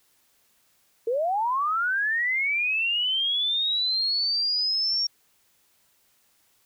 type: linear sweep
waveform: sine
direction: up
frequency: 440 to 5570 Hz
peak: -22 dBFS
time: 1.07-5.07 s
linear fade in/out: 5 ms
effects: white hiss -65 dBFS RMS until 6.65 s